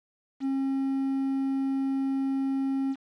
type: tone with quantisation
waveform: triangle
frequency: 270 Hz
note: C#4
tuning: 45 cents flat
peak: -23 dBFS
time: 0.4-2.96 s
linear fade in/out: 50 ms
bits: 8
effects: low-pass 4000 Hz 12 dB/octave